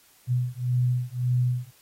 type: beating tone pair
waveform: sine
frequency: 123.47 / 125.27 Hz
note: B2 / B2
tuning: 0 / +25 cents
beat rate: 1.8 Hz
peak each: -25 / -25 dBFS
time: 0.27-1.71 s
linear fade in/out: 50 ms
effects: white hiss -58 dBFS RMS until 1.81 s + AAC 48 kbps